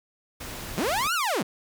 pink noise, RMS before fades -37 dBFS, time 0.4-1.08 s, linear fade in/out 10 ms
sawtooth linear two-way sweep, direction up then down, 128.6 to 1480 to 128.6 Hz, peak -20 dBFS, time 0.77-1.43 s, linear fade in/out 10 ms, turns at 1.14 s
effects none

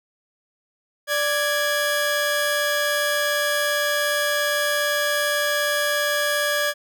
sawtooth tone pair together, 586.2 / 1661.2 Hz, D5 / G#6, -3 / 0 cents, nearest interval octave + tritone, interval 1803 cents, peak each -19 dBFS, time 1.07-6.74 s, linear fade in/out 50 ms, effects none

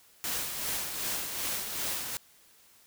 white noise with tremolo, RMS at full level -32 dBFS, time 0.24-2.17 s, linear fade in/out 0 ms, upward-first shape sine, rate 2.6 Hz, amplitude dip 45%, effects white hiss -60 dBFS RMS until 2.86 s

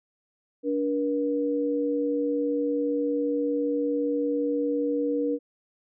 sine tone pair together, 289.1 / 478.7 Hz, D4 / A#4, -27 / +46 cents, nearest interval major sixth, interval 873 cents, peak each -26 dBFS, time 0.63-5.39 s, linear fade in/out 50 ms, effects none

